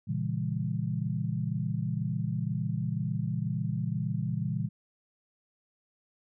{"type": "chord", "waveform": "sine", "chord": "A# diminished seventh", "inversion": "none", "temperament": "equal with one note detuned", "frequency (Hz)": [116.54, 138.59, 164.81, 200.6], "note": ["A#2", "C#3", "E3", "G3"], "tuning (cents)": [0, 0, 0, 40], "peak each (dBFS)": [-33, -34, -33, -36], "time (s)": [0.07, 4.69], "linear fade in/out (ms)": 20, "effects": []}